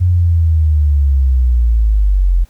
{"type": "linear sweep", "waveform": "sine", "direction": "down", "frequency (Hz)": [90.9, 42.05], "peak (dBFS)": -8, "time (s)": [0, 2.45], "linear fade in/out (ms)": 20, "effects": ["pink hiss -52 dBFS RMS until 2.49 s"]}